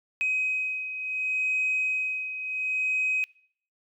sine beating tone pair, 2525 / 2525.7 Hz, D#7 / D#7, +25 / +25 cents, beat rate 0.7 Hz, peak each -25 / -31 dBFS, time 0.21-3.24 s, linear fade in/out 0 ms, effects noise-tail reverb RT60 0.6 s tail -25 dB re dry + tanh soft clip ceiling -19 dBFS

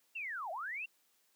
sine linear two-way sweep, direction down then up, 2794 to 618 to 2794 Hz, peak -38 dBFS, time 0.15-0.86 s, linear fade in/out 10 ms, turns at 0.51 s, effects white hiss -73 dBFS RMS until 1.35 s + high-pass 200 Hz 12 dB/octave

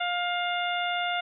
harmonic tone, 706 Hz, F5, 19 cents sharp, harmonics 1 / 2 / 3 / 4 / 5, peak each -29 / -32 / -34 / -35 / -36 dBFS, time 0-1.21 s, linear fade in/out 10 ms, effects none

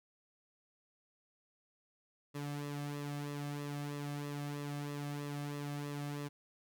sawtooth tone with flanger, 144.7 Hz, D3, 25 cents flat, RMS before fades -41 dBFS, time 2.34-6.29 s, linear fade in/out 20 ms, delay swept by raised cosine 1.3 to 2.13 ms, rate 3.1 Hz, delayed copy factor -0.6, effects none

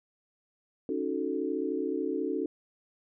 sine chord, D# half-diminished seventh, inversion third, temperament equal, 277.2 / 311.1 / 370 / 440 Hz, C#4 / D#4 / F#4 / A4, 0 / 0 / 0 / 0 cents, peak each -34 dBFS, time 0.89-2.46 s, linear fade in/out 2 ms, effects none

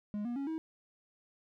triangle tone with pitch steps, 207.7 / 240 / 277.2 / 320.3 Hz, G#3 / B3 / C#4 / E4, 0 / -49 / 0 / -50 cents, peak -32 dBFS, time 0.14-0.58 s, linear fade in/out 0 ms, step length 110 ms, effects none

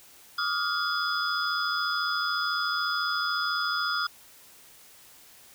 sine tone cluster, 1154 / 1248 / 1412 / 3414 / 4989 Hz, D6 / D#6 / F6 / G#7 / D#8, -31 / +5 / +19 / +47 / +4 cents, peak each -36 / -32 / -29 / -35 / -32 dBFS, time 0.38-4.07 s, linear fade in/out 5 ms, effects white hiss -53 dBFS RMS until 5.54 s

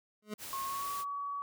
25% pulse tone with exponential growth, 211.6 Hz, G#3, 33 cents sharp, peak -30 dBFS, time 0.22-0.34 s, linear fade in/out 5 ms, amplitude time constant 24 ms
white noise, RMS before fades -44 dBFS, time 0.38-1.05 s, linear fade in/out 50 ms
sine tone with pitch glide, 1084 to 1133.3 Hz, C#6 to C#6, -39 to +38 cents, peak -35 dBFS, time 0.53-1.42 s, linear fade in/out 0 ms, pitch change +77 cents, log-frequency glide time 0.64-0.89 s
effects none

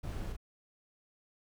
brown noise with echo, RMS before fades -40 dBFS, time 0.03-0.33 s, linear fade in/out 10 ms, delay 37 ms, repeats 1, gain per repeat -3 dB, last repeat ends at 0.367 s, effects none

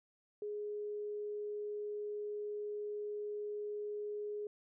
sine tone, 416.8 Hz, G#4, 6 cents sharp, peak -38 dBFS, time 0.42-4.47 s, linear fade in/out 2 ms, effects none

